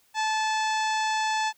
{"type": "harmonic tone", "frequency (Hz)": 870, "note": "A5", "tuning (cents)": -20, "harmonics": [1, 2, 3, 4, 5, 6, 7, 8, 9], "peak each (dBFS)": [-25, -31, -35, -37, -39, -41, -42, -43, -44], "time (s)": [0.14, 1.53], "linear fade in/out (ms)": 50, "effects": ["white hiss -64 dBFS RMS until 1.57 s"]}